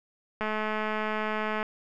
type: click train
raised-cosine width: 0.5 ms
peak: -16 dBFS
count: 263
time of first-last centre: 0.41-1.629 s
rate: 215 Hz
effects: none